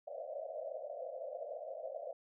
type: band-pass noise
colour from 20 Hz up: white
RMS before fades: -44 dBFS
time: 0.07-2.13 s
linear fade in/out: 5 ms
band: 510 to 680 Hz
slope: 96 dB/octave
effects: none